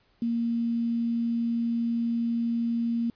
sine tone with quantisation, 233.1 Hz, A#3, in tune, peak -24 dBFS, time 0.22-3.1 s, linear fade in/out 2 ms, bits 8, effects pink hiss -66 dBFS RMS until 3.15 s + resampled to 11025 Hz

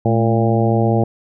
harmonic tone with a mistuned harmonic, 114.8 Hz, A#2, 26 cents flat, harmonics 1 / 2 / 3 / 4 / 5 / 6 / 7, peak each -16 / -19 / -21 / -22 / -23 / -24 / -24 dBFS, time 0.05-1.04 s, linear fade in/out 5 ms, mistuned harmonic 2, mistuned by -70 cents, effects none

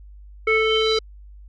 square tone with low-pass filter sweep, 440 Hz, A4, in tune, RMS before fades -19 dBFS, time 0.47-0.99 s, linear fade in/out 5 ms, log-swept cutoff 2000 to 4500 Hz, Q 6, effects added 50 Hz sine -40 dBFS peak until 1.48 s

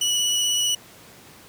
25% pulse tone with vibrato, 2942 Hz, F#7, 11 cents flat, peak -16 dBFS, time 0.01-0.75 s, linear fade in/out 5 ms, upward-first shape sine, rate 16 Hz, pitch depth 12 cents each way, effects pink hiss -47 dBFS RMS until 1.48 s + high-pass 100 Hz 12 dB/octave

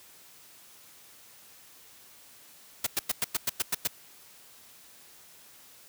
white noise bursts, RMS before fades -27 dBFS, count 9, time 2.84-3.874 s, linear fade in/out 5 ms, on 26 ms, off 100 ms, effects white hiss -54 dBFS RMS until 5.88 s + high-pass 60 Hz 12 dB/octave

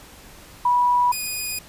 sine / 5% pulse tone pair in turn, 978 / 2473 Hz, B5 / D#7, -17 / -11 cents, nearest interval octave + major third, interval 1606 cents, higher second, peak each -15 dBFS, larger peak neither, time 0.65-1.12 / 1.12-1.59 s, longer neither, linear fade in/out 5 ms, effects pink hiss -45 dBFS RMS until 1.68 s + resampled to 32000 Hz

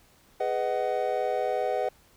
triangle chord, G# minor seventh, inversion none, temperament just, 415.3 / 498.4 / 623 / 747.5 Hz, G#4 / B4 / D#5 / F#5, 0 / +16 / +2 / +17 cents, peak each -31 / -28 / -29 / -28 dBFS, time 0.4-1.89 s, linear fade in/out 5 ms, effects pink hiss -60 dBFS RMS until 2.16 s

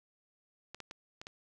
clicks, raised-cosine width 0.2 ms, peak -27 dBFS, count 5, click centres 0.746 / 0.803 / 0.911 / 1.215 / 1.269 s, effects none

